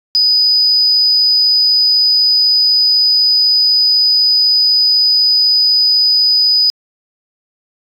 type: tone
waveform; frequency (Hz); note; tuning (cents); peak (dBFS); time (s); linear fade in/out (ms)
sine; 4978; D#8; 0; -7; 0.15-6.7; 0
effects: tanh soft clip ceiling -3 dBFS